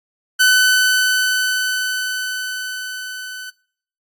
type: tone with level ramp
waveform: sawtooth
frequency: 1508 Hz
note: F#6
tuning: 32 cents sharp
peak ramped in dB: -6 to -26 dBFS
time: 0.39-3.51 s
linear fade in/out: 20 ms
effects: noise-tail reverb RT60 0.6 s tail -23 dB re dry + AAC 64 kbps